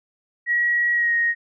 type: tone with pitch glide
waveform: sine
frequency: 1912 to 1871.6 Hz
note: A#6 to A#6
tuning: +43 to +6 cents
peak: -17 dBFS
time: 0.46-1.35 s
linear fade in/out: 50 ms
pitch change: -37 cents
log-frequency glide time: 0.93-1.14 s
effects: none